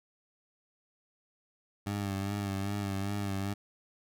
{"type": "tone with vibrato", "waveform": "20% pulse", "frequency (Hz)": 99.6, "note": "G2", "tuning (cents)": 28, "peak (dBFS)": -27, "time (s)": [1.86, 3.54], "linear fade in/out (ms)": 10, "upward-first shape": "sine", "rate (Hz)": 2.5, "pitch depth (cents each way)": 47, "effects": []}